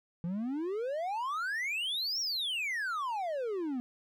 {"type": "exponential two-way sweep", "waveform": "triangle", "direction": "up then down", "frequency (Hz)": [164.81, 5710, 238.8], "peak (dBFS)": -30, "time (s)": [0.24, 3.8], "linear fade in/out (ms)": 0, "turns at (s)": 2.2, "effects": []}